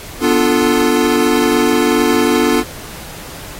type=chord; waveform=square; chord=B half-diminished seventh; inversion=none; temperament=equal; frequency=246.9 / 293.7 / 349.2 / 440 Hz; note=B3 / D4 / F4 / A4; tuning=0 / 0 / 0 / 0 cents; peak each=-17 dBFS; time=0.2-2.64 s; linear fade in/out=50 ms; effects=pink hiss -32 dBFS RMS until 3.59 s + AAC 48 kbps